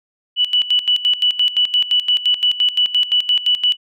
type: tone with tremolo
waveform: sine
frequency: 2960 Hz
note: F#7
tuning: in tune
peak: -11 dBFS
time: 0.36-3.77 s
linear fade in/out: 50 ms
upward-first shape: square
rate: 5.8 Hz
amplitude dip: 80%
effects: none